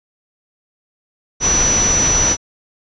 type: tone in noise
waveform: sine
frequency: 5920 Hz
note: F#8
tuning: in tune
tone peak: -13 dBFS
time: 1.4-2.37 s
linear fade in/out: 50 ms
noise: pink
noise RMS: -19 dBFS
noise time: 1.4-2.37 s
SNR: +3 dB
effects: resampled to 16000 Hz